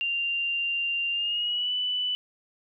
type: tone with pitch glide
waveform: sine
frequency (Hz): 2783 to 2983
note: F7 to F#7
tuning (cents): -7 to +13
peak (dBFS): -25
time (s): 0.01-2.15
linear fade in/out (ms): 0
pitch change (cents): +120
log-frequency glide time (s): 1.11-1.73
effects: none